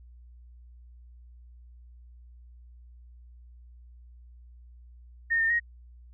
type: tone with pitch steps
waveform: sine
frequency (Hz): 1837 / 1813 / 1879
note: A#6 / A#6 / A#6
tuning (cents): -26 / -49 / +13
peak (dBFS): -22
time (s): 5.3-5.6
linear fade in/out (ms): 20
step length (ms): 100
effects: added 60 Hz sine -48 dBFS peak until 6.13 s